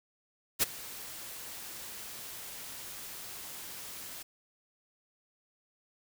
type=noise with ADSR envelope; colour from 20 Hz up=white; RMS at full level=-24 dBFS; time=0.59-4.23 s; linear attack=37 ms; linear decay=17 ms; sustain=-20 dB; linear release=10 ms; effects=none